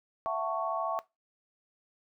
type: chord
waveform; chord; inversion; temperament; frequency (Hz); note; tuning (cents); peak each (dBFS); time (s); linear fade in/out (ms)
sine; F# minor seventh; third; just; 666 / 740 / 888 / 1110; E5 / F#5 / A5 / C#6; +18 / 0 / +16 / +2; -33 / -37 / -38 / -33; 0.26-0.99; 0
effects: noise-tail reverb RT60 0.2 s tail -19 dB re dry